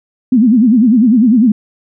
sine tone with vibrato, 233.1 Hz, A#3, in tune, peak -5 dBFS, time 0.32-1.52 s, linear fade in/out 5 ms, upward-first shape sine, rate 10 Hz, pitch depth 210 cents each way, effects none

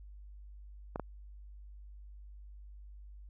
clicks, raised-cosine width 1 ms, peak -22 dBFS, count 2, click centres 0.959 / 0.997 s, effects added 50 Hz sine -48 dBFS peak until 3.29 s

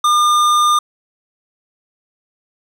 sine tone with hard clipping, 1207 Hz, D6, 47 cents sharp, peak -12 dBFS, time 0.04-0.79 s, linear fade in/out 5 ms, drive 14 dB, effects none

